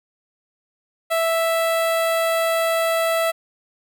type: tone with notch filter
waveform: sawtooth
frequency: 659 Hz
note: E5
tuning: 1 cent flat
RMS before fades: -20 dBFS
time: 1.1-3.32 s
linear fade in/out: 20 ms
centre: 5700 Hz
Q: 1.3
effects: none